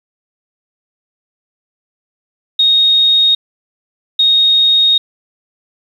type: tone bursts at uneven times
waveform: sine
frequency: 3729 Hz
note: A#7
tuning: in tune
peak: -7 dBFS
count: 2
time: 2.59-3.35 / 4.19-4.98 s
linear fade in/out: 5 ms
effects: 7-bit